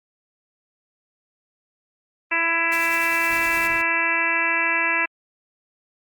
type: harmonic tone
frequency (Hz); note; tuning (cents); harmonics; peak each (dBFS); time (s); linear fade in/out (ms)
333.1; E4; +18; 1 / 2 / 3 / 4 / 5 / 6 / 7 / 8; -34 / -34 / -27 / -32 / -25 / -25 / -25 / -25; 2.31-5.06; 10
type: noise with tremolo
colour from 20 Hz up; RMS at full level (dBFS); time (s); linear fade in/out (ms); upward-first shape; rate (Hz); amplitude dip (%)
white; -34; 2.71-3.68; 20; sine; 9.8; 35
type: noise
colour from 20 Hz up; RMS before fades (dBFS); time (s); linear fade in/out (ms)
pink; -40; 3.3-3.82; 5
effects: Opus 32 kbps